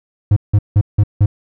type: tone bursts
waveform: triangle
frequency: 103 Hz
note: G#2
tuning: 14 cents flat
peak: -5 dBFS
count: 5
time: 0.31-1.26 s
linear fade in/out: 5 ms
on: 54 ms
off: 170 ms
effects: none